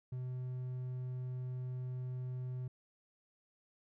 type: tone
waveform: triangle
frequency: 126.8 Hz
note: B2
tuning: 46 cents sharp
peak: -36 dBFS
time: 0.12-2.68 s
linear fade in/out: 5 ms
effects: none

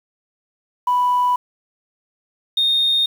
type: tone pair in turn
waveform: sine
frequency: 987.8 / 3683 Hz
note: B5 / A#7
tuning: 0 / -22 cents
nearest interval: octave + major seventh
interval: 2278 cents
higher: second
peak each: -13 dBFS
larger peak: neither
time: 0.87-1.36 / 2.57-3.06 s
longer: neither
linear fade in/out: 5 ms
effects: tanh soft clip ceiling -10 dBFS + 7-bit

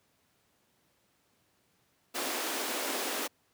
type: high-pass noise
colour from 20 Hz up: pink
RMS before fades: -34 dBFS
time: 2.14-3.28 s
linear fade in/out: 20 ms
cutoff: 250 Hz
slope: 48 dB/octave
effects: pink hiss -71 dBFS RMS until 3.53 s + high-pass 100 Hz 12 dB/octave

